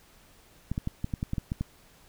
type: clicks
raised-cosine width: 5 ms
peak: -17 dBFS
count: 10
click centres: 0.716 / 0.779 / 0.874 / 1.044 / 1.138 / 1.229 / 1.334 / 1.382 / 1.519 / 1.61 s
effects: pink hiss -58 dBFS RMS until 2.08 s